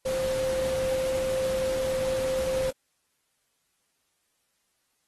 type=tone in noise; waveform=sine; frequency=523.3 Hz; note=C5; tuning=in tune; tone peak=-25 dBFS; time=0.05-2.71 s; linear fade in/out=10 ms; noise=pink; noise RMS=-37 dBFS; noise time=0.05-2.71 s; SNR=+9 dB; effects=white hiss -74 dBFS RMS until 5.07 s + AAC 32 kbps